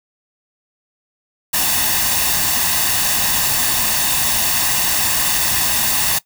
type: noise with comb filter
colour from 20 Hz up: white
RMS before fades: -17 dBFS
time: 1.53-6.19 s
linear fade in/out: 10 ms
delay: 1.1 ms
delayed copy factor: +0.55
effects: noise-tail reverb RT60 0.1 s tail -19 dB re dry